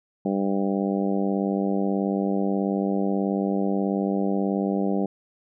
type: harmonic tone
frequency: 98.4 Hz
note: G2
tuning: 7 cents sharp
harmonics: 2 / 3 / 4 / 5 / 6 / 7 / 8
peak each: -24 / -28 / -30 / -32 / -34 / -35 / -36 dBFS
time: 0.25-5.06 s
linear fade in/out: 5 ms
effects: none